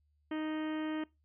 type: harmonic tone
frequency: 310.7 Hz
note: D#4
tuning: 2 cents flat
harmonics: 1 / 2 / 3 / 4 / 5 / 6 / 7 / 8 / 9 / 10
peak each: -34 / -45 / -48 / -50 / -52 / -50 / -55 / -57 / -58 / -54 dBFS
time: 0.31-1.04 s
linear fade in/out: 5 ms
effects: noise-tail reverb RT60 0.2 s tail -21 dB re dry + added 74 Hz sine -70 dBFS peak until 1.24 s